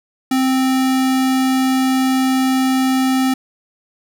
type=tone; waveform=square; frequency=261.6 Hz; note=C4; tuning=in tune; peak=-14 dBFS; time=0.31-3.34 s; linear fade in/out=5 ms; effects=none